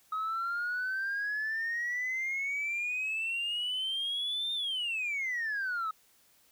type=exponential two-way sweep; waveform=sine; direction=up then down; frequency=1265 to 3639 to 1265 Hz; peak=-29 dBFS; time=0.12-5.91 s; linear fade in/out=5 ms; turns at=4.53 s; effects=tanh soft clip ceiling -28 dBFS + white hiss -65 dBFS RMS until 6.51 s